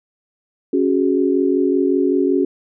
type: chord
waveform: sine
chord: C# suspended fourth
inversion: none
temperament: equal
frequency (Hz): 277.2 / 370 / 415.3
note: C#4 / F#4 / G#4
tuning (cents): 0 / 0 / 0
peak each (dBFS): -17 / -17 / -21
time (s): 0.73-2.45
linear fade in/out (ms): 5
effects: none

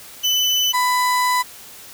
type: tone pair in turn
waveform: 35% pulse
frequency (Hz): 3005 / 997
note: F#7 / B5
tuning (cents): +26 / +16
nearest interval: octave + perfect fifth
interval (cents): 1910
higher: first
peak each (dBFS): -14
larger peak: neither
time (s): 0.23-0.73 / 0.73-1.43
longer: second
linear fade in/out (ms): 20
effects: white hiss -40 dBFS RMS until 1.93 s

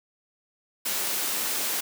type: high-pass noise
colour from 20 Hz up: white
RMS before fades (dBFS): -28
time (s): 0.85-1.81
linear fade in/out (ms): 10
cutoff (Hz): 190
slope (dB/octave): 24
effects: none

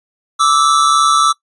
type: tone pair together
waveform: square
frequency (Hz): 1168.9 / 1312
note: D6 / E6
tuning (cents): -9 / -9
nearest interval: major second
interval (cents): 200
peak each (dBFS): -13 / -12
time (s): 0.39-1.33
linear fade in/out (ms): 20
effects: noise-tail reverb RT60 0.1 s tail -21 dB re dry + resampled to 24000 Hz

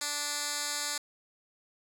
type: tone with band-pass filter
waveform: 10% pulse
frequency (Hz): 292.5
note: D4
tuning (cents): -7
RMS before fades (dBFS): -34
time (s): 0.01-0.98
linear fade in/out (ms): 5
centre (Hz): 6900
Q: 1.1
effects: none

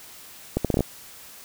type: accelerating click train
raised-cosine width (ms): 2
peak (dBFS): -8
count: 7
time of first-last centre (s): 0.57-0.807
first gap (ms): 77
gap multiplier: 0.72
effects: white hiss -45 dBFS RMS until 1.44 s

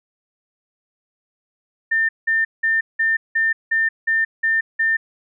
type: tone bursts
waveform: sine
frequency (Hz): 1800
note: A6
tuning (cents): +39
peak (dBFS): -15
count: 9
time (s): 1.91-4.97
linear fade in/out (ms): 10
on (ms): 180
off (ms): 180
effects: none

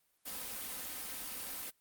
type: noise with comb filter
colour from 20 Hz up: white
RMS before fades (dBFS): -42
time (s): 0.25-1.71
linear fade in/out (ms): 20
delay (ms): 3.9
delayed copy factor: +0.6
effects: white hiss -75 dBFS RMS until 1.8 s + Opus 32 kbps

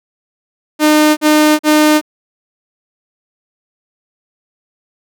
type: tone bursts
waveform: sawtooth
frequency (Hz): 304.3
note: D#4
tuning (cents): -38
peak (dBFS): -3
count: 3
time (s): 0.79-2.014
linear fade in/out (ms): 50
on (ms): 380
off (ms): 42
effects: none

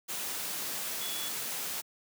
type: tone in noise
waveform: sine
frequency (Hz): 3400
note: G#7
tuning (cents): +40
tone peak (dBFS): -39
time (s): 1-1.3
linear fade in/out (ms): 20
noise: white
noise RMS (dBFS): -36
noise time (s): 0.08-1.82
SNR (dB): -6
effects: high-pass 150 Hz 12 dB/octave

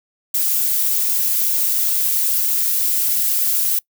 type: noise with flanger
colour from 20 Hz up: violet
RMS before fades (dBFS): -18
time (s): 0.34-3.79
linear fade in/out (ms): 5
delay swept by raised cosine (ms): 1.6 to 3.8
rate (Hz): 2.5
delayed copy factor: -0.5
effects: noise-tail reverb RT60 0.1 s tail -24 dB re dry

